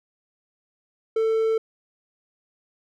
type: tone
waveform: triangle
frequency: 445.2 Hz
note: A4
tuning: 20 cents sharp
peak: -17 dBFS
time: 1.16-1.58 s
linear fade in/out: 5 ms
effects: none